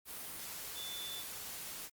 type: tone in noise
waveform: sine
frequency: 3500 Hz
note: A7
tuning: 10 cents flat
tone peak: -43 dBFS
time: 0.74-1.24 s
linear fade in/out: 50 ms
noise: white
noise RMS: -45 dBFS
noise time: 0.05-1.9 s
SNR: -1 dB
effects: Opus 32 kbps